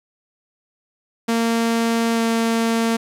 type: tone with pitch glide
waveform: sawtooth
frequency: 229.9 to 228.3 Hz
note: A#3 to A#3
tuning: -24 to -36 cents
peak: -13 dBFS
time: 1.28-2.97 s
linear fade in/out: 10 ms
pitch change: -12 cents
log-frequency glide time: 2.14-2.2 s
effects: low-pass 12000 Hz 12 dB/octave + 9-bit